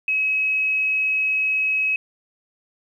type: tone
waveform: sine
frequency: 2558 Hz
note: D#7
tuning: 47 cents sharp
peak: -18 dBFS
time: 0.08-1.96 s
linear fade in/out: 2 ms
effects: 9-bit